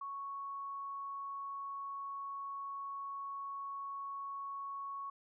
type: tone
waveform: sine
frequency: 1108.7 Hz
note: C#6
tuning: in tune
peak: -40 dBFS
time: 0.01-5.1 s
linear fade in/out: 5 ms
effects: none